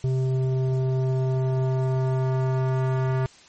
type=tone with low-pass filter sweep; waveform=square; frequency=130.6 Hz; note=C3; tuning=3 cents flat; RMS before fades=-23 dBFS; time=0.04-3.26 s; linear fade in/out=0 ms; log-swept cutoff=370 to 1500 Hz; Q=1; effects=white hiss -51 dBFS RMS until 3.48 s + MP3 32 kbps